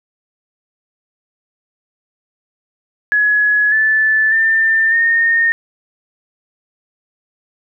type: tone with pitch steps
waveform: sine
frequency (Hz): 1688 / 1749 / 1792 / 1837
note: G#6 / A6 / A6 / A#6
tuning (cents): +28 / -11 / +31 / -26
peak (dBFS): -10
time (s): 3.12-5.52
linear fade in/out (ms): 0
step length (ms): 600
effects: none